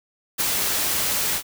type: noise with ADSR envelope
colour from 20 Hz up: white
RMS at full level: -19 dBFS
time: 0.38-1.43 s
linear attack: 28 ms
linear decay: 7 ms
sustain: -4 dB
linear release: 78 ms
effects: none